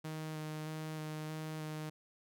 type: tone with vibrato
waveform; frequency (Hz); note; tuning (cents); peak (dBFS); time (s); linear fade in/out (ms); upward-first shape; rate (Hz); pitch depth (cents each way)
sawtooth; 155.56; D#3; 0; -36; 0.04-1.9; 10; square; 1.6; 11
effects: none